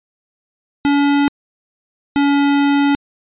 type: tone pair in turn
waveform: square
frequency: 284.7 / 283.5 Hz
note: C#4 / C#4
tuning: +46 / +39 cents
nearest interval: unison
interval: 7 cents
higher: first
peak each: -12 dBFS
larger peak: neither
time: 0.85-1.28 / 2.16-2.95 s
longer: second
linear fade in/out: 0 ms
effects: resampled to 8000 Hz